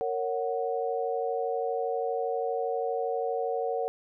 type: chord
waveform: sine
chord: F# major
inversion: first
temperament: just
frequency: 462.5 / 555 / 740 Hz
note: A#4 / C#5 / F#5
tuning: -14 / +2 / 0 cents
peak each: -30 / -33 / -32 dBFS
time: 0.01-3.88 s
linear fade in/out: 0 ms
effects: none